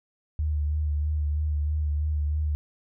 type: tone with vibrato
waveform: sine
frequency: 75.1 Hz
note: D2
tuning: 39 cents sharp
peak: -23 dBFS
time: 0.39-2.55 s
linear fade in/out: 0 ms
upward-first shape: sine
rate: 3.1 Hz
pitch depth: 33 cents each way
effects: none